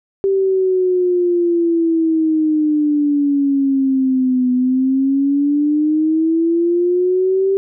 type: exponential two-way sweep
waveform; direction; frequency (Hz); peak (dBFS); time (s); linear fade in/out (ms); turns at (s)
sine; down then up; 392 to 249.9 to 392; -12; 0.24-7.57; 0; 4.52
effects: none